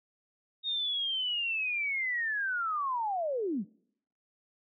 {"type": "linear sweep", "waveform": "sine", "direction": "down", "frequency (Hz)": [3729, 161.8], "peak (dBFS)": -29, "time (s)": [0.63, 3.65], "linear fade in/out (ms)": 50, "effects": ["noise-tail reverb RT60 0.7 s tail -25 dB re dry"]}